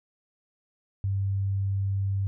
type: tone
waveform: sine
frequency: 98 Hz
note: G2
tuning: in tune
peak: -24 dBFS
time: 1.04-2.27 s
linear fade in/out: 0 ms
effects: none